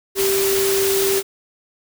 sine tone in noise, 390.9 Hz, G4, 5 cents flat, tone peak -17 dBFS, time 0.15-1.23 s, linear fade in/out 50 ms, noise white, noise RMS -22 dBFS, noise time 0.15-1.23 s, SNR +2 dB, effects none

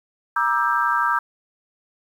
sine chord, E half-diminished seventh, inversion second, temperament just, 949.3 / 1186.7 / 1318.5 / 1582.2 Hz, Bb5 / D6 / E6 / G6, +31 / +18 / 0 / +16 cents, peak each -23 dBFS, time 0.36-1.19 s, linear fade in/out 5 ms, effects 8-bit

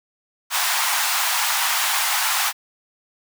pink high-pass noise, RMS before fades -21 dBFS, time 0.5-2.53 s, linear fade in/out 50 ms, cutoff 770 Hz, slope 48 dB/octave, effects none

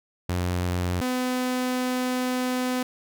sawtooth tone pair in turn, 89.3 / 252.6 Hz, F2 / B3, +39 / +39 cents, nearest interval octave + tritone, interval 1800 cents, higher second, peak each -20 dBFS, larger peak neither, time 0.29-1.01 / 1.01-2.83 s, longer second, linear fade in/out 5 ms, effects none

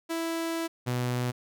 sawtooth tone pair in turn, 330 / 123.61 Hz, E4 / B2, +2 / +2 cents, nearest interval octave + perfect fourth, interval 1700 cents, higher first, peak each -25 / -23 dBFS, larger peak second, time 0.09-0.68 / 0.86-1.32 s, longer first, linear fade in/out 20 ms, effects none

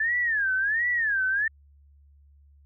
sine tone with vibrato, 1725 Hz, A6, 35 cents flat, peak -22 dBFS, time 0-1.48 s, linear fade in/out 5 ms, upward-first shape sine, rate 1.4 Hz, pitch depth 220 cents each way, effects added 71 Hz sine -53 dBFS peak until 2.65 s

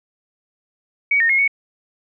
sine tone with pitch steps, 2256 / 1839 / 2155 / 2223 Hz, C#7 / A#6 / C#7 / C#7, +30 / -24 / -49 / +4 cents, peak -13 dBFS, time 1.11-1.478 s, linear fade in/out 5 ms, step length 92 ms, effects none

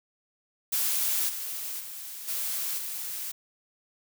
blue noise with level steps, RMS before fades -27 / -35 / -40 / -31 / -35 dBFS, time 0.72-3.32 s, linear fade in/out 10 ms, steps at 1.28 / 1.79 / 2.27 / 2.77 s, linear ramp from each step 20 ms, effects none

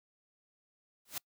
white noise with exponential growth, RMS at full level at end -33 dBFS, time 1.05-1.18 s, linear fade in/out 5 ms, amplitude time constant 27 ms, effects noise-tail reverb RT60 0.1 s tail -26 dB re dry

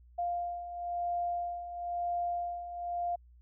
sine beating tone pair, 698.5 / 699.5 Hz, F5 / F5, 0 / +3 cents, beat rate 1 Hz, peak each -39 / -33 dBFS, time 0.18-3.16 s, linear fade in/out 10 ms, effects added 60 Hz sine -55 dBFS peak until 3.41 s

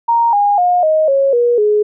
sine tone with pitch steps, 932.3 / 816.3 / 714.8 / 625.8 / 548 / 479.8 / 420.1 Hz, A#5 / G#5 / F5 / D#5 / C#5 / A#4 / G#4, 0 / -30 / +40 / +10 / -20 / +50 / +20 cents, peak -9 dBFS, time 0.08-1.83 s, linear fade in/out 10 ms, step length 250 ms, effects none

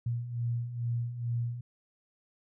sine beating tone pair, 117 / 119.3 Hz, A#2 / A#2, +7 / +41 cents, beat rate 2.3 Hz, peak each -37 / -31 dBFS, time 0.06-1.61 s, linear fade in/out 5 ms, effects none

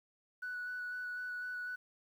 sine tone with vibrato, 1480 Hz, F#6, in tune, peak -37 dBFS, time 0.42-1.76 s, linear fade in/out 10 ms, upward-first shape square, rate 4 Hz, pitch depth 9 cents each way, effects tanh soft clip ceiling -35 dBFS + 11-bit

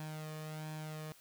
sawtooth tone with flanger, 155 Hz, D#3, 6 cents flat, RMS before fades -44 dBFS, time 0-1.12 s, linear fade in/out 0 ms, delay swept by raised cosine 1.2 to 1.71 ms, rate 1.4 Hz, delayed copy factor +0.6, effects white hiss -62 dBFS RMS until 1.2 s

